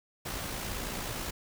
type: noise with amplitude modulation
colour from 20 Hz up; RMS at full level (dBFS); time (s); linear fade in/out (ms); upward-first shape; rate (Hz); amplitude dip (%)
pink; -35; 0.25-1.31; 10; sine; 58.4; 35
effects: none